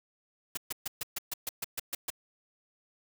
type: noise bursts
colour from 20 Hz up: white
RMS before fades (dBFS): -34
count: 11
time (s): 0.55-2.103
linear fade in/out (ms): 5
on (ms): 23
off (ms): 130
effects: none